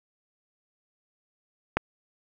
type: click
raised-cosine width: 0.5 ms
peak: -7 dBFS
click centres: 1.77 s
effects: none